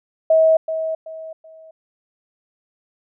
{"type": "tone with echo", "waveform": "sine", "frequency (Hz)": 641, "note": "E5", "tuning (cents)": -49, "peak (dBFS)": -10, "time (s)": [0.3, 0.57], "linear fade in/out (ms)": 5, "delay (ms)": 380, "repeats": 3, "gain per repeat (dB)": -10, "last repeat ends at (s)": 1.71, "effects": []}